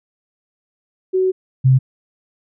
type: tone pair in turn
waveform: sine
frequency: 374.2 / 130.82 Hz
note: F#4 / C3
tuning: +20 / 0 cents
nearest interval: octave + tritone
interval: 1820 cents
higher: first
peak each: -13 / -8 dBFS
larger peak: second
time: 1.13-1.32 / 1.64-1.79 s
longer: first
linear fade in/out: 20 ms
effects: none